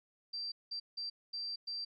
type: tone bursts at uneven times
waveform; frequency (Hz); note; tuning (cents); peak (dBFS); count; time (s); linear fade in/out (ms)
sine; 4699; D8; 0; -37; 5; 0.33-0.52 / 0.71-0.8 / 0.97-1.1 / 1.33-1.56 / 1.67-1.85; 10
effects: MP3 32 kbps